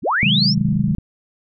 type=linear sweep; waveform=sine; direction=up; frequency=76.1 to 5640 Hz; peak=-15 dBFS; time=0.02-0.55 s; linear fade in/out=50 ms
type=chord; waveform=sine; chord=Ab dominant seventh; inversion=first; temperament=just; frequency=129.78 / 155.74 / 186.89 / 207.7 Hz; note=C3 / Eb3 / Gb3 / Ab3; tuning=-14 / +2 / +18 / 0 cents; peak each=-22 / -21 / -21 / -20 dBFS; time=0.23-0.95 s; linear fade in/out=0 ms
type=clicks; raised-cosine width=5 ms; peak=-18 dBFS; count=12; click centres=0.578 / 0.608 / 0.656 / 0.688 / 0.727 / 0.759 / 0.795 / 0.84 / 0.882 / 0.912 / 0.946 / 0.984 s
effects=none